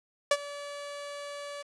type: tone with ADSR envelope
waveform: sawtooth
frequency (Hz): 575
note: D5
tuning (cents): -37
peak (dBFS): -15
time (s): 0.31-1.63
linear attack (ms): 4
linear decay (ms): 49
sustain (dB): -19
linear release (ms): 17
effects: resampled to 22050 Hz + 9-bit